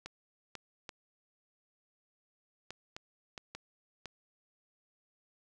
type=clicks; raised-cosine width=0.2 ms; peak=-25 dBFS; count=8; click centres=0.06 / 0.553 / 0.892 / 2.706 / 2.965 / 3.378 / 3.55 / 4.057 s; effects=none